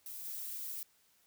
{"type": "noise with level steps", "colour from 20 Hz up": "violet", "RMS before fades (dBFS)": [-45, -42], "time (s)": [0.06, 0.83], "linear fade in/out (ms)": 2, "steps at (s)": 0.24, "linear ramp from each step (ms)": 20, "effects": ["white hiss -70 dBFS RMS until 1.26 s"]}